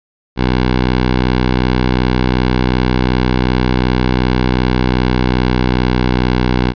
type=tone with pitch glide; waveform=10% pulse; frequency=62.7 to 62.12 Hz; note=B1 to B1; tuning=+27 to +11 cents; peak=-3 dBFS; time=0.36-6.74 s; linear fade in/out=50 ms; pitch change=-16 cents; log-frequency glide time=4.61-6.45 s; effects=resampled to 11025 Hz